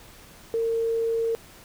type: tone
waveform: sine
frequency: 456.5 Hz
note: A#4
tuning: 36 cents flat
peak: -22 dBFS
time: 0.54-1.35 s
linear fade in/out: 0 ms
effects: pink hiss -49 dBFS RMS until 1.64 s